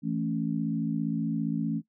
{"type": "chord", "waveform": "sine", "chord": "A major", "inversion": "second", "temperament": "equal", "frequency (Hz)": [164.81, 220, 277.2], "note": ["E3", "A3", "C#4"], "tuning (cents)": [0, 0, 0], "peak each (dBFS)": [-31, -30, -31], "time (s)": [0.02, 1.82], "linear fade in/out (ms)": 50, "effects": ["noise-tail reverb RT60 0.1 s tail -18 dB re dry"]}